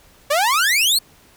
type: exponential sweep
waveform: sawtooth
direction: up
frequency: 554.4 to 4493 Hz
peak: -11 dBFS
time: 0.3-0.99 s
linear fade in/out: 10 ms
effects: pink hiss -51 dBFS RMS until 1.36 s

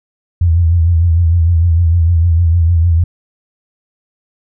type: tone with vibrato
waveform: sine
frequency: 84.2 Hz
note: E2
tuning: 37 cents sharp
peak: -7 dBFS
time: 0.41-3.04 s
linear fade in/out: 5 ms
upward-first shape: triangle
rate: 6.6 Hz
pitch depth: 86 cents each way
effects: none

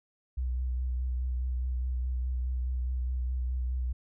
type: tone with vibrato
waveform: sine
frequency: 62.7 Hz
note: B1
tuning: 27 cents sharp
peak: -28 dBFS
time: 0.37-3.93 s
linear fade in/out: 10 ms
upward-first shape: sine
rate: 4.8 Hz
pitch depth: 26 cents each way
effects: none

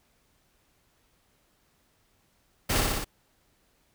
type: noise with echo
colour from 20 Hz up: pink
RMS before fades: -26 dBFS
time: 2.69-2.81 s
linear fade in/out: 10 ms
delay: 59 ms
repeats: 4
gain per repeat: -2 dB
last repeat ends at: 3.046 s
effects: pink hiss -68 dBFS RMS until 3.94 s

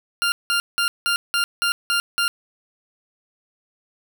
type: tone bursts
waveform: 20% pulse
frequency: 1396.9 Hz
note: F6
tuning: in tune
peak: -13 dBFS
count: 8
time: 0.22-2.28 s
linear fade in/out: 0 ms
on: 100 ms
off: 180 ms
effects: none

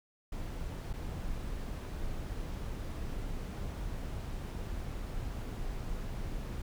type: noise with dropouts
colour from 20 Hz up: brown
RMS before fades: -38 dBFS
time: 0.32-6.62 s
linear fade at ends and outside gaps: 5 ms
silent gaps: 0.931-0.936 s
effects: none

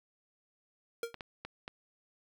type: tone with exponential decay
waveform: square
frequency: 465.9 Hz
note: A#4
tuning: 1 cent flat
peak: -31 dBFS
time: 1.03-1.15 s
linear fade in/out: 2 ms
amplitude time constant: 24 ms
type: clicks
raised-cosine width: 0.3 ms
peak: -25 dBFS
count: 4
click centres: 1.143 / 1.208 / 1.45 / 1.679 s
effects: none

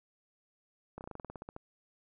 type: slowing click train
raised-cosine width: 1 ms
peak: -29 dBFS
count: 13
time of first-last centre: 0.98-1.564 s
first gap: 29 ms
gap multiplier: 1.09
effects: none

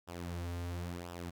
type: tone with flanger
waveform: sawtooth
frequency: 87 Hz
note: F2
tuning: 6 cents flat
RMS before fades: -41 dBFS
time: 0.07-1.31 s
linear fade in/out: 20 ms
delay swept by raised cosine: 0.46 to 6.16 ms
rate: 0.97 Hz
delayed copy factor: -0.65
effects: none

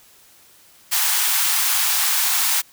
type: high-pass noise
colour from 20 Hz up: white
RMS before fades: -19 dBFS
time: 0.91-2.62 s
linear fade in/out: 20 ms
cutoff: 760 Hz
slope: 48 dB/octave
effects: white hiss -51 dBFS RMS until 2.72 s

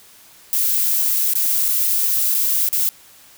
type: noise with dropouts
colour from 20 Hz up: violet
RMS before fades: -18 dBFS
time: 0.53-2.89 s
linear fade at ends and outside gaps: 0 ms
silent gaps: 1.336-1.354 / 1.682-1.686 / 2.344-2.348 / 2.688-2.728 s
effects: white hiss -47 dBFS RMS until 3.37 s

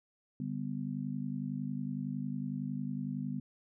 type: chord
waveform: sine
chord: G major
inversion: second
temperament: equal with one note detuned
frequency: 145.06 / 196 / 246.9 Hz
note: D3 / G3 / B3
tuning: -21 / 0 / 0 cents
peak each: -39 / -39 / -38 dBFS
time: 0.4-3.4 s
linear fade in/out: 2 ms
effects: none

